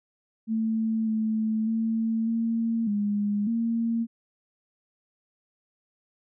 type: tone with pitch steps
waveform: sine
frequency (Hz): 222.3 / 219.1 / 224.6 / 228.3 / 205.6 / 230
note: A3 / A3 / A3 / A#3 / G#3 / A#3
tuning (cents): +18 / -7 / +36 / -36 / -17 / -23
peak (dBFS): -23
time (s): 0.47-4.07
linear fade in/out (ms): 50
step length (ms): 600
effects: none